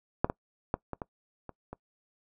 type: clicks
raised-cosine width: 1 ms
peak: -8 / -17 / -13 / -21 / -21 / -27 / -26 dBFS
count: 7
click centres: 0.245 / 0.299 / 0.741 / 0.933 / 1.018 / 1.493 / 1.73 s
effects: noise-tail reverb RT60 0.1 s tail -22 dB re dry